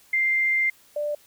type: tone pair in turn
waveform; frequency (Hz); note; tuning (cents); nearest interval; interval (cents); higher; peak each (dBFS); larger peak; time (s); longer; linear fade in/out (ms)
sine; 2095 / 591; C7 / D5; +2 / +11; octave + minor seventh; 2191; first; -19 / -24; first; 0.13-0.7 / 0.96-1.15; first; 5
effects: white hiss -56 dBFS RMS until 1.26 s